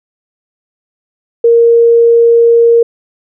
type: tone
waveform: sine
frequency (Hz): 466.2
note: A#4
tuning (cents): 0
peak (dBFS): -3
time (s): 1.44-2.83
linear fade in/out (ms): 5
effects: none